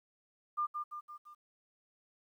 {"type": "tone with echo", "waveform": "sine", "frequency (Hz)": 1200, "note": "D6", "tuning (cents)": 37, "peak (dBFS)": -30, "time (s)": [0.57, 0.67], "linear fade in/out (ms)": 20, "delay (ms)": 170, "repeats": 4, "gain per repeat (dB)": -5, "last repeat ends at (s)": 1.35, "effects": ["12-bit"]}